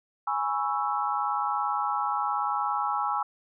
sine chord, C# minor seventh, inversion second, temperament equal, 830.6 / 987.8 / 1108.7 / 1318.5 Hz, G#5 / B5 / C#6 / E6, 0 / 0 / 0 / 0 cents, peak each -29 / -33 / -32 / -30 dBFS, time 0.27-3.23 s, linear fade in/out 5 ms, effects none

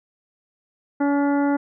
harmonic tone with a mistuned harmonic, 284.3 Hz, C#4, 44 cents sharp, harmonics 1 / 2 / 3 / 4 / 5 / 6 / 7, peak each -18 / -27 / -27 / -38 / -32 / -42 / -41 dBFS, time 1-1.57 s, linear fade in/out 10 ms, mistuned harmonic 6, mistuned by +31 cents, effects none

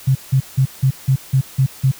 sine tone bursts, 132.9 Hz, C3, 27 cents sharp, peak -10 dBFS, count 8, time 0.07-1.916 s, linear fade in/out 10 ms, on 82 ms, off 170 ms, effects white hiss -39 dBFS RMS until 1.99 s

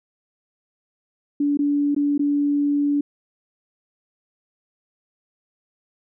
sine tone with dropouts, 288.2 Hz, D4, 33 cents flat, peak -17 dBFS, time 1.4-3.01 s, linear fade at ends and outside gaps 5 ms, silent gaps 1.573-1.59 / 1.948-1.963 / 2.179-2.193 s, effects none

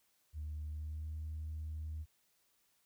sine tone with pitch glide, 75.9 to 77.81 Hz, D#2 to D#2, -42 to +1 cents, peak -38 dBFS, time 0.33-2.06 s, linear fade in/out 50 ms, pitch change +43 cents, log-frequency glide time 0.68-1.12 s, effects tanh soft clip ceiling -36 dBFS + white hiss -75 dBFS RMS until 2.85 s

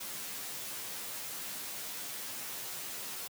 white noise with comb filter, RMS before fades -41 dBFS, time 0-3.28 s, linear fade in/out 10 ms, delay 12 ms, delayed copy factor -0.75, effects high-pass 100 Hz 12 dB/octave

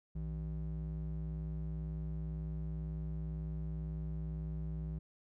triangle ring-modulated tone, 110 Hz, A2, in tune, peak -32 dBFS, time 0.15-4.99 s, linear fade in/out 10 ms, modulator 49 Hz, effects none

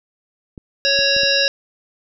clicks, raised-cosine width 3 ms, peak -21 dBFS, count 4, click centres 0.578 / 0.99 / 1.165 / 1.234 s
harmonic tone, 554.4 Hz, C#5, in tune, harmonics 1 / 3 / 5 / 7 / 9 / 10, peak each -21 / -21 / -21 / -21 / -21 / -21 dBFS, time 0.85-1.48 s, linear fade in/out 0 ms
effects none

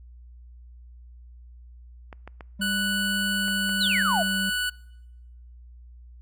clicks, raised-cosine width 0.5 ms, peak -25 dBFS, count 5, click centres 2.128 / 2.276 / 2.408 / 3.482 / 3.693 s
triangle tone with pitch glide, 198.5 to 193.63 Hz, G3 to G3, +22 to -21 cents, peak -27 dBFS, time 2.59-4.5 s, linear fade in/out 10 ms, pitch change -43 cents, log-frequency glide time 3.27-4.32 s
25% pulse tone, 1481 Hz, F#6, 1 cent sharp, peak -21 dBFS, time 2.61-4.7 s, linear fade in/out 10 ms
sine exponential sweep, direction down, 4471 to 610 Hz, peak -22 dBFS, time 3.8-4.23 s, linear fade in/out 10 ms
effects noise-tail reverb RT60 1.0 s tail -25 dB re dry + added 60 Hz sine -44 dBFS peak until 6.21 s

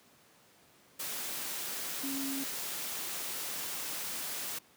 sine tone in noise, 273 Hz, C#4, 26 cents flat, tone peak -35 dBFS, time 2.03-2.44 s, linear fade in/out 10 ms, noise white, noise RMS -38 dBFS, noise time 0.99-4.59 s, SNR 0 dB, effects pink hiss -62 dBFS RMS until 4.76 s + high-pass 150 Hz 12 dB/octave

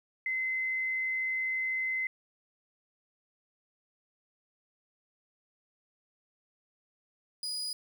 sine / 35% pulse tone pair in turn, 2054 / 4932 Hz, C7 / D#8, -33 / -16 cents, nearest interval octave + minor third, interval 1517 cents, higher second, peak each -29 / -32 dBFS, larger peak first, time 0.26-2.07 / 7.43-7.73 s, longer first, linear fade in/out 2 ms, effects 11-bit

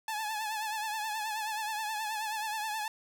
sawtooth tone with vibrato, 862 Hz, A5, 36 cents flat, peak -29 dBFS, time 0.08-2.88 s, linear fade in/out 2 ms, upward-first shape triangle, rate 9.4 Hz, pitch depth 72 cents each way, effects none

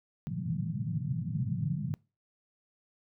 white band-pass noise, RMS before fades -33 dBFS, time 0.27-1.94 s, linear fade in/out 0 ms, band 110 to 180 Hz, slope 48 dB/octave, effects noise-tail reverb RT60 0.3 s tail -24 dB re dry

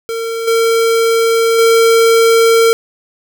square tone with level steps, 456.3 Hz, A#4, 37 cents flat, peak -18 / -10 / -7 dBFS, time 0.09-2.73 s, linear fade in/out 0 ms, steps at 0.47 / 1.58 s, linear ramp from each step 10 ms, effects 8-bit

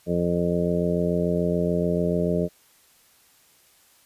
harmonic tone, 86.9 Hz, F2, 8 cents flat, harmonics 1 / 2 / 3 / 4 / 5 / 6 / 7, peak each -34 / -24 / -32 / -30 / -27 / -33 / -28 dBFS, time 0.06-2.49 s, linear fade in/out 50 ms, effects white hiss -58 dBFS RMS until 4.05 s + resampled to 32000 Hz

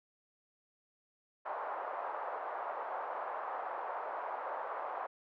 white band-pass noise, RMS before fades -40 dBFS, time 1.45-5.07 s, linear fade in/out 10 ms, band 580 to 1100 Hz, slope 24 dB/octave, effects none

